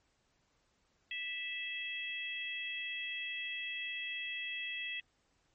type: harmonic tone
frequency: 657 Hz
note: E5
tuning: 6 cents flat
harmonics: 3 / 4 / 5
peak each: -43 / -40 / -43 dBFS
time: 1.11-5 s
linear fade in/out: 2 ms
effects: pink hiss -75 dBFS RMS until 5.54 s + MP3 32 kbps